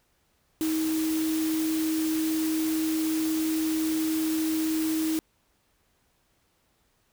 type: tone in noise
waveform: sine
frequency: 316.9 Hz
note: D#4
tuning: 32 cents sharp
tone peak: -24 dBFS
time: 0.61-5.19 s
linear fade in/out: 0 ms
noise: white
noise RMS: -36 dBFS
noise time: 0.61-5.19 s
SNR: +9 dB
effects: pink hiss -69 dBFS RMS until 7.12 s